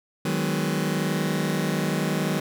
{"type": "chord", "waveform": "sawtooth", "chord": "G# minor seventh", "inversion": "second", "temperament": "just", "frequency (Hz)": [155.74, 186.89, 207.7, 249.2], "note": ["D#3", "F#3", "G#3", "B3"], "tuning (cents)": [2, 18, 0, 16], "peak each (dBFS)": [-23, -23, -26, -28], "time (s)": [0.25, 2.4], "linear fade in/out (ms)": 5, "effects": []}